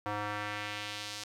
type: tone with band-pass filter sweep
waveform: square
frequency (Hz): 104.2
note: G#2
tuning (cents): +6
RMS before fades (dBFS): -38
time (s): 0.06-1.24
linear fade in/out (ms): 0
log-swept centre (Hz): 1000 to 5300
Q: 1.2
effects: 10-bit